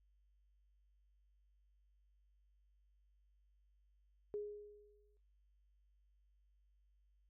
sine tone with exponential decay, 415.3 Hz, G#4, in tune, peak -38 dBFS, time 4.34-5.17 s, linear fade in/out 0 ms, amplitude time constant 180 ms, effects noise-tail reverb RT60 0.5 s tail -24 dB re dry + added 50 Hz sine -70 dBFS peak until 7.29 s

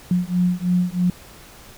sine beating tone pair, 177.6 / 180.7 Hz, F3 / F#3, +29 / -41 cents, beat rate 3.1 Hz, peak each -20 dBFS, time 0.11-1.1 s, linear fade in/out 2 ms, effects pink hiss -44 dBFS RMS until 1.77 s

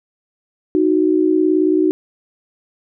sine tone pair together, 311.4 / 370 Hz, D#4 / F#4, +2 / 0 cents, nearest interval minor third, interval 298 cents, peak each -14 / -15 dBFS, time 0.75-1.91 s, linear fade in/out 0 ms, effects none

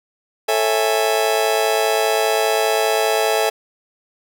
40% pulse chord, A major seventh, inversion none, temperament just, 440 / 550 / 660 / 825 Hz, A4 / C#5 / E5 / G#5, 0 / -14 / +2 / -12 cents, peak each -19 / -24 / -20 / -21 dBFS, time 0.48-3.5 s, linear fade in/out 10 ms, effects none

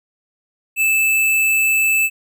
square tone, 2629 Hz, E7, 5 cents flat, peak -14 dBFS, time 0.76-2.1 s, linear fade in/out 50 ms, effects none

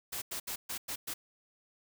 white noise bursts at uneven times, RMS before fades -38 dBFS, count 6, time 0.12-0.22 / 0.31-0.4 / 0.47-0.56 / 0.69-0.78 / 0.88-0.96 / 1.07-1.14 s, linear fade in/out 10 ms, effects none

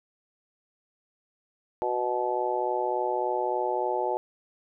harmonic tone, 123.47 Hz, B2, in tune, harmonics 3 / 4 / 5 / 6 / 7, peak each -31 / -32 / -32 / -35 / -29 dBFS, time 1.82-4.17 s, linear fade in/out 0 ms, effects none

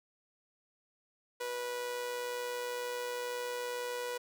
sawtooth tone with amplitude modulation, 489.7 Hz, B4, 15 cents flat, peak -30 dBFS, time 1.4-4.18 s, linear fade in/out 10 ms, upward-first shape sine, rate 122 Hz, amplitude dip 40%, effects none

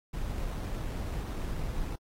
brown noise with sample-and-hold, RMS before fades -34 dBFS, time 0.13-1.96 s, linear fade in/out 10 ms, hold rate 4900 Hz, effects AAC 48 kbps

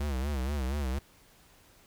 square tone with vibrato, 68.6 Hz, C#2, 17 cents flat, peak -30 dBFS, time 0-0.99 s, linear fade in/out 5 ms, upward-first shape sine, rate 4.2 Hz, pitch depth 140 cents each way, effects pink hiss -60 dBFS RMS until 1.86 s

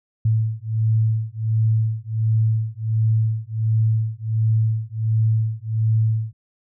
sine beating tone pair, 110 / 111.4 Hz, A2 / A2, 0 / +22 cents, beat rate 1.4 Hz, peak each -20 dBFS, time 0.25-6.33 s, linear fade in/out 5 ms, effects none

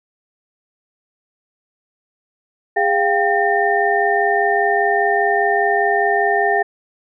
sine tone cluster, 407.6 / 698 / 783 / 1814 Hz, G#4 / F5 / G5 / A#6, -32 / -1 / -2 / -48 cents, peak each -19 dBFS, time 2.76-6.63 s, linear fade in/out 10 ms, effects none

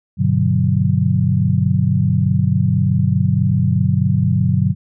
sine chord, G major seventh, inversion none, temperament equal with one note detuned, 98.79 / 123.47 / 146.83 / 185 Hz, G2 / B2 / D3 / F#3, +14 / 0 / 0 / 0 cents, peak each -18 dBFS, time 0.17-4.75 s, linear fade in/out 50 ms, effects none

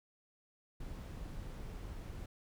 brown noise, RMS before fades -45 dBFS, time 0.8-2.26 s, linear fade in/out 5 ms, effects none

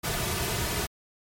pink noise with comb filter, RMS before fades -29 dBFS, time 0.03-0.87 s, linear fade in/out 20 ms, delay 3.7 ms, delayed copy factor -0.6, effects MP3 64 kbps

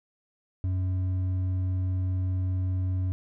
sine tone with hard clipping, 92.5 Hz, F#2, in tune, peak -26 dBFS, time 0.64-3.12 s, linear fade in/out 0 ms, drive 4 dB, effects none

